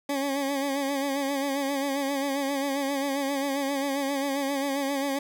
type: tone with vibrato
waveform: 20% pulse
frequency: 277.2 Hz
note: C#4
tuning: in tune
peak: -21 dBFS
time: 0.09-5.19 s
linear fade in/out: 5 ms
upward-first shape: sine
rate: 7.5 Hz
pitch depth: 52 cents each way
effects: none